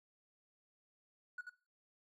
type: tone with echo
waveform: triangle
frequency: 1465 Hz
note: F#6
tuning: 18 cents flat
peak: -37 dBFS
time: 1.38-1.41 s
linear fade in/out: 5 ms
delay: 86 ms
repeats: 1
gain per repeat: -6 dB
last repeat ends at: 1.496 s
effects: noise-tail reverb RT60 0.3 s tail -17 dB re dry + tanh soft clip ceiling -39 dBFS